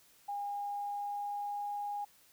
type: tone with pitch glide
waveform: sine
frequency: 812 to 819.5 Hz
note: G#5 to G#5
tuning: -39 to -23 cents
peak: -35 dBFS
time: 0.28-2.05 s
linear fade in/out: 10 ms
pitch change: +16 cents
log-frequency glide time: 0.43-1.71 s
effects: white hiss -64 dBFS RMS until 2.32 s